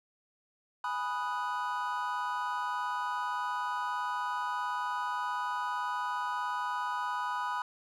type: chord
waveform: triangle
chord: G# minor seventh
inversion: none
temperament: equal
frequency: 830.6 / 987.8 / 1244.5 / 1480 Hz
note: G#5 / B5 / D#6 / F#6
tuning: 0 / 0 / 0 / 0 cents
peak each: -38 / -32 / -36 / -38 dBFS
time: 0.84-7.62 s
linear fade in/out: 2 ms
effects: none